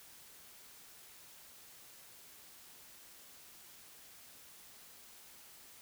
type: silence
effects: white hiss -57 dBFS RMS until 5.81 s